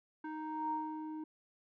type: tone with low-pass filter sweep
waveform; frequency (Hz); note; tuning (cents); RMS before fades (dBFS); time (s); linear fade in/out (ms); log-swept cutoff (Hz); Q
square; 311.1; D#4; 0; -40; 0.24-1.24; 5; 1300 to 640; 8.4
effects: none

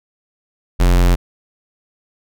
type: tone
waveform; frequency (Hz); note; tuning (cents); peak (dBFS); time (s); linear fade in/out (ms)
square; 44.26; F1; +24; -10; 0.79-1.16; 20
effects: none

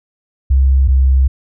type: tone pair in turn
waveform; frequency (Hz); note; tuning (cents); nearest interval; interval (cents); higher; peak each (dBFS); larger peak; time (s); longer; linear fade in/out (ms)
sine; 66.7 / 66.05; C2 / C2; +34 / +17; unison; 17; first; -7; neither; 0.5-0.88 / 0.88-1.28; second; 10
effects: none

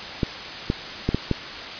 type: clicks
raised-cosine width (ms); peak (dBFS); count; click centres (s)
3; -7; 5; 0.232 / 0.701 / 1.09 / 1.146 / 1.313
effects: white hiss -33 dBFS RMS until 1.79 s + resampled to 11025 Hz

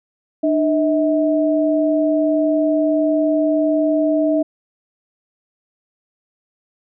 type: tone pair together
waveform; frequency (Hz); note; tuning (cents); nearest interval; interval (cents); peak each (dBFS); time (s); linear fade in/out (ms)
sine; 301.5 / 640; D4 / D#5; +46 / +49; octave + minor second; 1303; -16 / -17; 0.43-4.43; 10
effects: none

